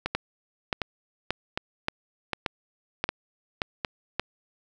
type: two click trains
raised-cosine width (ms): 0.3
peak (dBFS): -11 / -9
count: 6 / 8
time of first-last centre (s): 0.06-3.848 / 0.15-4.196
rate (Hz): 1.32 / 1.73
effects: none